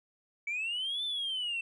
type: linear two-way sweep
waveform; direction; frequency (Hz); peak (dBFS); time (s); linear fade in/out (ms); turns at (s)
sine; up then down; 2269 to 3562 to 2661; -30; 0.47-1.61; 5; 1.04
effects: tanh soft clip ceiling -29 dBFS